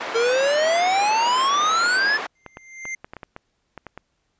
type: band-pass noise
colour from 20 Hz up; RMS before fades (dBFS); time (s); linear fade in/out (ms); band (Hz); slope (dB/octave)
white; -30; 0-2.27; 10; 380 to 1700; 12
type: exponential sweep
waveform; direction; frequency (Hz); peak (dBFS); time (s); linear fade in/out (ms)
square; up; 450.2 to 1759; -18; 0.14-2.18; 20
type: tone with exponential growth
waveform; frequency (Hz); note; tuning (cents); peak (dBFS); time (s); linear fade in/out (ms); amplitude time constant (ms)
square; 2093; C7; 0; -26; 2.35-2.95; 5; 130
type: clicks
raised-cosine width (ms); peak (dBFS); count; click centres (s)
0.5; -20; 11; 2.463 / 2.571 / 2.854 / 3.045 / 3.135 / 3.167 / 3.232 / 3.364 / 3.777 / 3.867 / 3.976
effects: pink hiss -71 dBFS RMS until 4.39 s + resampled to 16000 Hz